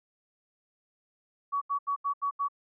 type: tone bursts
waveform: sine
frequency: 1129 Hz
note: C#6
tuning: 31 cents sharp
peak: -26 dBFS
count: 6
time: 1.52-2.485 s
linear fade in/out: 20 ms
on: 95 ms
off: 79 ms
effects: none